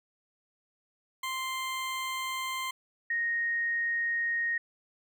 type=tone pair in turn; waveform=20% pulse / sine; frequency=1046.5 / 1864.7 Hz; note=C6 / A#6; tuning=0 / 0 cents; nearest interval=minor seventh; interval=1000 cents; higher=second; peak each=-27 dBFS; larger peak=neither; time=1.23-2.71 / 3.1-4.58 s; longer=neither; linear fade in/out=5 ms; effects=none